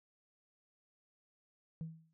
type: tone with exponential decay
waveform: sine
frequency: 161.6 Hz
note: E3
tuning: 34 cents flat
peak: -35 dBFS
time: 1.81-2.13 s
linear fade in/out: 0 ms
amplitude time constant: 68 ms
effects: tanh soft clip ceiling -36 dBFS